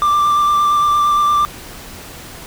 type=tone with vibrato; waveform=triangle; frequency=1180 Hz; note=D6; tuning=8 cents sharp; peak=-9 dBFS; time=0.02-1.45 s; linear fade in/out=0 ms; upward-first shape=square; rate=8.7 Hz; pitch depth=11 cents each way; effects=pink hiss -34 dBFS RMS until 2.46 s